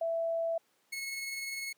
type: tone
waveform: sine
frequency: 663 Hz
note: E5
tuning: 10 cents sharp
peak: -29 dBFS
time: 0.01-0.58 s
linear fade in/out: 5 ms
type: tone with tremolo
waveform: sawtooth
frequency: 2185 Hz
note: C#7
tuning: 26 cents flat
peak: -31 dBFS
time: 0.92-1.73 s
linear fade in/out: 10 ms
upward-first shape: triangle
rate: 20 Hz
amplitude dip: 40%
effects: pink hiss -71 dBFS RMS until 1.77 s + high-pass 300 Hz 12 dB/octave